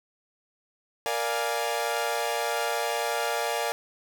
sawtooth chord, Bb dominant seventh, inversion none, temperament equal, 466.2 / 587.3 / 698.5 / 830.6 Hz, Bb4 / D5 / F5 / Ab5, 0 / 0 / 0 / 0 cents, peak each -28 dBFS, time 1.06-3.72 s, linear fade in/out 0 ms, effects none

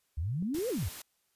sine exponential two-way sweep, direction up then down, 69.3 to 530 to 69.3 Hz, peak -30 dBFS, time 0.17-0.89 s, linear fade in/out 10 ms, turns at 0.69 s
clicks, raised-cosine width 3 ms, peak -34 dBFS, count 5, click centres 0.425 / 0.548 / 0.585 / 0.784 / 0.828 s
white noise, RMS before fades -44 dBFS, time 0.54-1.02 s, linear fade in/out 5 ms
effects white hiss -75 dBFS RMS until 1.35 s + resampled to 32000 Hz

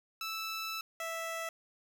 15% pulse tone pair in turn, 1317 / 658.5 Hz, E6 / E5, -2 / -2 cents, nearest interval octave, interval 1200 cents, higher first, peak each -30 / -30 dBFS, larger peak neither, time 0.21-0.81 / 1-1.49 s, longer first, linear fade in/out 2 ms, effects none

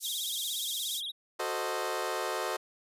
pink high-pass noise, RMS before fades -36 dBFS, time 0-1.02 s, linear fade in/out 50 ms, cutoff 5200 Hz, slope 24 dB/octave
triangle tone with vibrato, 3520 Hz, A7, in tune, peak -33 dBFS, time 0.03-1.12 s, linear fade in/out 20 ms, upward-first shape sine, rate 17 Hz, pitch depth 170 cents each way
20% pulse chord, F# diminished seventh, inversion none, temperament equal with one note detuned, 370 / 444.3 / 523.3 / 622.3 Hz, F#4 / A4 / C5 / Eb5, 0 / +17 / 0 / 0 cents, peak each -32 dBFS, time 1.39-2.57 s, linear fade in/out 10 ms
effects resampled to 32000 Hz

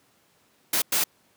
white noise bursts at uneven times, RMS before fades -23 dBFS, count 2, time 0.73-0.82 / 0.92-1.04 s, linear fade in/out 5 ms, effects pink hiss -63 dBFS RMS until 1.36 s + high-pass 150 Hz 12 dB/octave

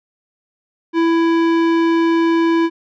sine tone with tanh clipping, 331.8 Hz, E4, 11 cents sharp, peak -14 dBFS, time 0.93-2.7 s, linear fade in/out 50 ms, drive 17 dB, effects none

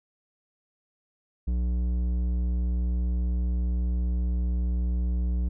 square tone with low-pass filter, 60.5 Hz, B1, 35 cents flat, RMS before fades -26 dBFS, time 1.47-5.49 s, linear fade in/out 10 ms, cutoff 220 Hz, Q 0.55, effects none

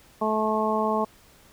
harmonic tone, 216.8 Hz, A3, 25 cents flat, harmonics 1 / 2 / 3 / 4 / 5, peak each -28 / -28 / -28 / -28 / -28 dBFS, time 0.21-1.05 s, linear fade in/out 10 ms, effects pink hiss -55 dBFS RMS until 1.52 s

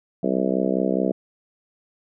harmonic tone, 64.8 Hz, C2, 16 cents flat, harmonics 3 / 4 / 5 / 6 / 7 / 8 / 9 / 10, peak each -25 / -26 / -27 / -28 / -28 / -29 / -30 / -30 dBFS, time 0.23-1.12 s, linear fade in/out 5 ms, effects none

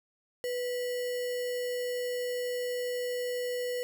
sine tone with sample-and-hold, 493.9 Hz, B4, in tune, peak -30 dBFS, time 0.44-3.83 s, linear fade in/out 0 ms, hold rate 2450 Hz, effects none

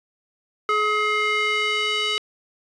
square tone with band-pass filter sweep, 423.7 Hz, G#4, 35 cents sharp, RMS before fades -22 dBFS, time 0.69-2.18 s, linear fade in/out 0 ms, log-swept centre 1500 to 3100 Hz, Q 2.2, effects resampled to 24000 Hz

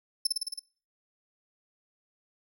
30% pulse tone with echo, 5274 Hz, E8, in tune, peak -18 dBFS, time 0.25-0.27 s, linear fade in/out 5 ms, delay 54 ms, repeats 6, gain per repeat -2 dB, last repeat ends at 0.594 s, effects noise-tail reverb RT60 0.4 s tail -23 dB re dry

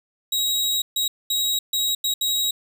sawtooth tone bursts at uneven times, 3822 Hz, A#7, 43 cents sharp, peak -17 dBFS, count 6, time 0.32-0.82 / 0.96-1.08 / 1.3-1.59 / 1.73-1.95 / 2.04-2.14 / 2.21-2.51 s, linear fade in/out 5 ms, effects none

